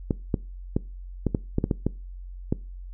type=clicks; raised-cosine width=3 ms; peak=-9 dBFS; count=10; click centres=0.108 / 0.342 / 0.765 / 1.267 / 1.348 / 1.584 / 1.641 / 1.712 / 1.866 / 2.525 s; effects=noise-tail reverb RT60 0.3 s tail -22 dB re dry + added 45 Hz sine -36 dBFS peak until 2.93 s